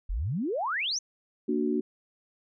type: exponential sweep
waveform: sine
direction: up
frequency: 37.19 to 6450 Hz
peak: -27 dBFS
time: 0.09-0.99 s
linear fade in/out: 10 ms
type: chord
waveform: sine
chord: Bb augmented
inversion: none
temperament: equal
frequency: 233.1 / 293.7 / 370 Hz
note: Bb3 / D4 / F#4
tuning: 0 / 0 / 0 cents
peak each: -29 dBFS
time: 1.48-1.81 s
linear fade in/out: 10 ms
effects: none